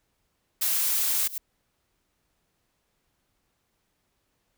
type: noise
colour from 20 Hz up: blue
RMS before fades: -25 dBFS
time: 0.61-1.28 s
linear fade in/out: 10 ms
type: noise with exponential growth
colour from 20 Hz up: violet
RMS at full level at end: -29 dBFS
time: 1.15-1.38 s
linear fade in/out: 5 ms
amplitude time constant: 48 ms
effects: pink hiss -74 dBFS RMS until 4.57 s